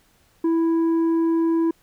sine tone with tanh clipping, 329.6 Hz, E4, in tune, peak -18 dBFS, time 0.44-1.71 s, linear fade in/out 5 ms, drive 5 dB, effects pink hiss -60 dBFS RMS until 1.82 s

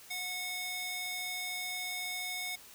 square tone with high-pass filter, 731 Hz, F#5, 21 cents flat, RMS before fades -38 dBFS, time 0.1-2.56 s, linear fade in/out 10 ms, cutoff 2100 Hz, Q 0.95, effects white hiss -54 dBFS RMS until 2.74 s

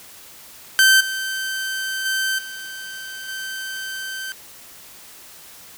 sawtooth tone with level steps, 1549 Hz, G6, 21 cents flat, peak -7 / -20 / -16 / -28 / -24 dBFS, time 0.79-4.32 s, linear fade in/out 0 ms, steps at 1 / 2.05 / 2.38 / 3.28 s, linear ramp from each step 10 ms, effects white hiss -43 dBFS RMS until 5.77 s

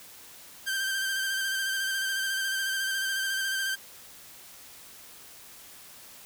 sawtooth tone with vibrato, 1568 Hz, G6, in tune, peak -24 dBFS, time 0.66-3.76 s, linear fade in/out 20 ms, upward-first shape square, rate 14 Hz, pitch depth 23 cents each way, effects white hiss -49 dBFS RMS until 6.25 s

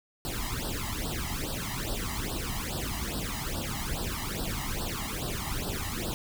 pink noise with flanger, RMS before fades -33 dBFS, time 0.25-6.14 s, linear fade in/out 0 ms, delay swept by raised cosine 0.22 to 1.03 ms, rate 2.4 Hz, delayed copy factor +0.95, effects none

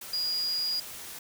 sine tone in noise, 4865 Hz, D#8, 40 cents flat, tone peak -27 dBFS, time 0.13-0.8 s, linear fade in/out 5 ms, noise white, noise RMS -42 dBFS, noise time 0.01-1.19 s, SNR +12 dB, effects none

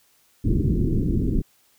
pink low-pass noise, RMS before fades -21 dBFS, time 0.44-1.42 s, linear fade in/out 10 ms, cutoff 370 Hz, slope 48 dB/octave, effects white hiss -61 dBFS RMS until 1.78 s

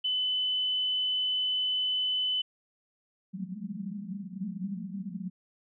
sine tone, 3015 Hz, F#7, 32 cents sharp, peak -26 dBFS, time 0.04-2.42 s, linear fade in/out 10 ms
white band-pass noise, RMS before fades -37 dBFS, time 3.33-5.3 s, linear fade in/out 20 ms, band 180 to 210 Hz, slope 96 dB/octave
effects none

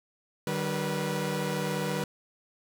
sawtooth tone cluster, 151.1 / 191.9 / 488 Hz, D3 / G3 / B4, +50 / -37 / -21 cents, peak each -29 dBFS, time 0.47-2.04 s, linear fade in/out 2 ms, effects none

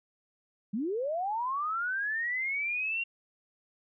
sine linear sweep, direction up, 188.6 to 2776 Hz, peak -29 dBFS, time 0.73-3.04 s, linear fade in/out 10 ms, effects none

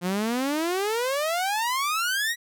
sawtooth exponential sweep, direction up, 172.7 to 1954 Hz, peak -20 dBFS, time 0.01-2.36 s, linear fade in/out 50 ms, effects none

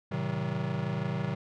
square chord, A diminished seventh, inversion none, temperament just, 110 / 132 / 158.4 / 190.08 Hz, A2 / C3 / Eb3 / Gb3, 0 / +16 / +31 / +47 cents, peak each -39 / -35 / -35 / -36 dBFS, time 0.11-1.35 s, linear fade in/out 10 ms, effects low-pass 3000 Hz 12 dB/octave

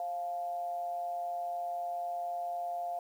sine tone with amplitude modulation, 698.5 Hz, F5, in tune, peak -31 dBFS, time 0-2.99 s, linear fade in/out 2 ms, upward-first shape sine, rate 164 Hz, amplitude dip 50%, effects 10-bit

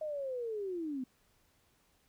sine linear sweep, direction down, 629 to 246.9 Hz, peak -35 dBFS, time 0.01-1.04 s, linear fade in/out 5 ms, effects pink hiss -71 dBFS RMS until 2.08 s

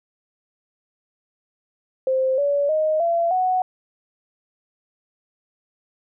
sine tone with pitch steps, 523.3 / 570.7 / 622.3 / 678.6 / 740.1 Hz, C5 / D5 / D#5 / F5 / F#5, 0 / -50 / 0 / -50 / 0 cents, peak -17 dBFS, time 2.07-3.62 s, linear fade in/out 2 ms, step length 310 ms, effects none

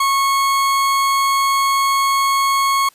40% pulse tone, 1097 Hz, C#6, 18 cents flat, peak -13 dBFS, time 0-2.89 s, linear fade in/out 5 ms, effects white hiss -52 dBFS RMS until 2.94 s + resampled to 32000 Hz

